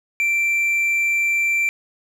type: tone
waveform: triangle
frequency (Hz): 2349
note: D7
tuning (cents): 0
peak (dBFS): -15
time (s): 0.2-1.69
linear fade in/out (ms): 0
effects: none